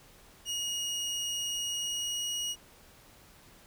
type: tone with pitch glide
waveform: 25% pulse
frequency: 2877 to 2894 Hz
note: F#7 to F#7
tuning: -49 to -39 cents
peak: -28 dBFS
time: 0.45-2.56 s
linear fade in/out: 50 ms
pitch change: +10 cents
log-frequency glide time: 1.53-2.24 s
effects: pink hiss -57 dBFS RMS until 3.66 s